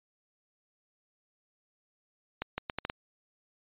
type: accelerating click train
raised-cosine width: 0.3 ms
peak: -16 dBFS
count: 6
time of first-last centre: 2.42-2.899 s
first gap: 160 ms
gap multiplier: 0.74
effects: resampled to 8000 Hz